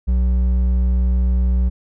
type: tone with hard clipping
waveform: triangle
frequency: 61.74 Hz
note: B1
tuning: in tune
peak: -15 dBFS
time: 0.07-1.7 s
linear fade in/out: 20 ms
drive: 9 dB
effects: none